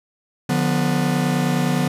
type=chord; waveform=45% pulse; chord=B diminished; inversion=first; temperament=just; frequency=148.16 / 177.8 / 246.9 Hz; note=D3 / F3 / B3; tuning=+16 / +31 / 0 cents; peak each=-22 dBFS; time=0.49-1.88 s; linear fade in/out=5 ms; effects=resampled to 32000 Hz